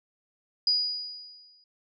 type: tone with exponential decay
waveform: sine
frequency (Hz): 4910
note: D#8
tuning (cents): -24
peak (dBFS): -19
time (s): 0.67-1.64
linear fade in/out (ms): 2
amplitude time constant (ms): 210
effects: none